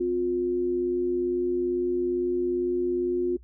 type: tone pair together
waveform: sine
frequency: 258.5 / 356.2 Hz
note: C4 / F4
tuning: -21 / +34 cents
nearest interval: tritone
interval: 555 cents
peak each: -32 / -23 dBFS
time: 0-3.37 s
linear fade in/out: 10 ms
effects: noise-tail reverb RT60 0.1 s tail -21 dB re dry + added 60 Hz sine -47 dBFS peak until 3.43 s